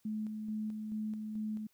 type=tone with tremolo; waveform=sine; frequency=215.1 Hz; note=A3; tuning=39 cents flat; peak=-34 dBFS; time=0.05-1.67 s; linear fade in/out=5 ms; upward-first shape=square; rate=2.3 Hz; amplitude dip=35%; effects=white hiss -73 dBFS RMS until 1.73 s